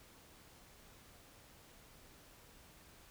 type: silence
effects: pink hiss -61 dBFS RMS until 3.1 s